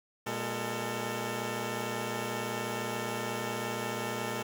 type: tone cluster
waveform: 10% pulse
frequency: 119.1 / 207.1 / 447.8 Hz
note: A#2 / G#3 / A4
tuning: +38 / -5 / +30 cents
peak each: -29 dBFS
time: 0.26-4.43 s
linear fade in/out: 10 ms
effects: none